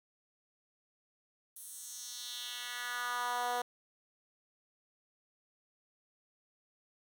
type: tone with high-pass filter sweep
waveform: 10% pulse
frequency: 244.2 Hz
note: B3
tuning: 19 cents flat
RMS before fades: -39 dBFS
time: 1.56-3.62 s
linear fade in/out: 5 ms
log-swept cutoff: 11000 to 590 Hz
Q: 2
effects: none